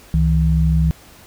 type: tone pair together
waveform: sine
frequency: 67.48 / 160.5 Hz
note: C#2 / E3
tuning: -46 / -46 cents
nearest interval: octave + minor third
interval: 1500 cents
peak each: -15 dBFS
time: 0.14-0.91 s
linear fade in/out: 0 ms
effects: pink hiss -45 dBFS RMS until 1.26 s